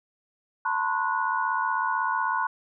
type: tone cluster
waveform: sine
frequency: 894 / 1000 / 1076 / 1466 Hz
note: A5 / B5 / C6 / F#6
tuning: +27 / +21 / +48 / -16 cents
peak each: -29 dBFS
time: 0.65-2.47 s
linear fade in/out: 5 ms
effects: none